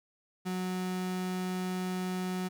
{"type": "tone", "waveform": "35% pulse", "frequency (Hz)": 183.8, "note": "F#3", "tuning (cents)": -11, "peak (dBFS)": -30, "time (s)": [0.45, 2.49], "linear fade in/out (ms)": 20, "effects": []}